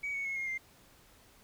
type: tone with pitch steps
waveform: sine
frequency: 2264 / 2221 / 2179 / 2138 / 2098 Hz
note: C#7 / C#7 / C#7 / C7 / C7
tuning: +36 / +3 / -30 / +37 / +4 cents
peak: -32 dBFS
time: 0.03-0.58 s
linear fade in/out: 10 ms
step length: 110 ms
effects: tanh soft clip ceiling -30 dBFS + pink hiss -61 dBFS RMS until 1.43 s